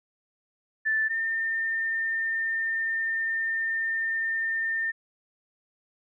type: tone pair in turn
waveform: sine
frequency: 1760 / 1807.4 Hz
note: A6 / A6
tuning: 0 / +46 cents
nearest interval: unison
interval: 46 cents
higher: second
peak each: -22 / -25 dBFS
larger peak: first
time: 0.85-1.09 / 1.09-4.92 s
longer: second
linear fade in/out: 20 ms
effects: none